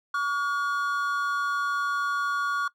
triangle tone pair together, 1136.6 / 1432 Hz, C#6 / F6, +43 / +43 cents, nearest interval major third, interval 400 cents, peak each -25 dBFS, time 0.14-2.68 s, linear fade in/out 5 ms, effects noise-tail reverb RT60 0.1 s tail -21 dB re dry

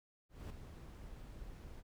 brown noise with ADSR envelope, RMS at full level -44 dBFS, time 0.29-1.83 s, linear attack 210 ms, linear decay 6 ms, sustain -7 dB, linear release 39 ms, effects none

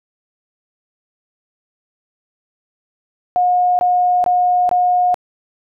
sine tone bursts, 720 Hz, F#5, 47 cents flat, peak -11 dBFS, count 4, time 3.36-5.143 s, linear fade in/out 0 ms, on 430 ms, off 21 ms, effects none

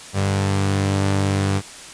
sawtooth tone pair together, 98 / 147.26 Hz, G2 / D3, 0 / +5 cents, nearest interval perfect fifth, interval 705 cents, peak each -14 / -23 dBFS, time 0.13-1.62 s, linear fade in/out 50 ms, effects white hiss -38 dBFS RMS until 1.93 s + resampled to 22050 Hz

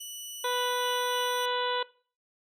15% pulse tone, 2960 Hz, F#7, in tune, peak -31 dBFS, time 0-1.46 s, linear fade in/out 10 ms
harmonic tone, 493.9 Hz, B4, in tune, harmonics 1 / 2 / 3 / 4 / 5 / 6 / 7 / 8, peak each -31 / -31 / -36 / -43 / -44 / -37 / -37 / -40 dBFS, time 0.44-1.83 s, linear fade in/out 5 ms
effects noise-tail reverb RT60 0.4 s tail -20 dB re dry

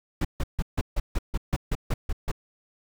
brown noise bursts, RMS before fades -24 dBFS, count 12, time 0.21-2.316 s, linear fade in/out 5 ms, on 38 ms, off 150 ms, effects none

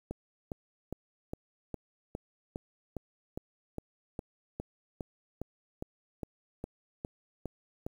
click train, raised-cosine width 2 ms, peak -23 dBFS, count 20, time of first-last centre 0.11-7.865 s, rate 2.45 Hz, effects 9-bit

